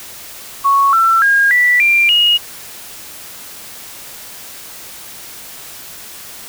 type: tone with pitch steps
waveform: sine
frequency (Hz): 1108.7 / 1341.5 / 1623.2 / 1964.1 / 2377 / 2876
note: C#6 / E6 / G#6 / B6 / D7 / F#7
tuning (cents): 0 / +30 / -40 / -10 / +20 / -50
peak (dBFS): -8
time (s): 0.64-2.38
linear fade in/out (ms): 20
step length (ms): 290
effects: white hiss -33 dBFS RMS until 6.48 s